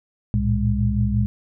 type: tone cluster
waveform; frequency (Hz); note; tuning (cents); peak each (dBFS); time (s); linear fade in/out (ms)
sine; 65.3 / 110 / 115.9 / 203.8; C2 / A2 / A#2 / G#3; -3 / 0 / -10 / -32; -23; 0.34-1.26; 0
effects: none